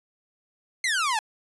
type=exponential sweep; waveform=sawtooth; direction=down; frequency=2140 to 830 Hz; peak=-19 dBFS; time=0.84-1.19 s; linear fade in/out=2 ms; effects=resampled to 24000 Hz